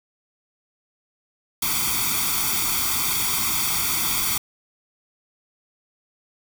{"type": "noise with comb filter", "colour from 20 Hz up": "white", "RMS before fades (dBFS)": -23, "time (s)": [1.62, 4.38], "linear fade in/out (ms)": 5, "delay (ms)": 0.87, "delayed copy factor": 0.95, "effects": []}